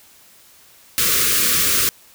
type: band-stop noise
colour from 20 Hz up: white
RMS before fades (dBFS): -17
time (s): 0.98-1.89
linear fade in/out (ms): 0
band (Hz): 550 to 1100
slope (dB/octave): 96
effects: white hiss -49 dBFS RMS until 2.14 s